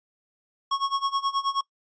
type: tone with tremolo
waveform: square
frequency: 1100 Hz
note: C#6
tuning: 14 cents flat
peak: -22 dBFS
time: 0.71-1.61 s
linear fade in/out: 5 ms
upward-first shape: sine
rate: 9.4 Hz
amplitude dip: 90%
effects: noise-tail reverb RT60 0.1 s tail -22 dB re dry + resampled to 16000 Hz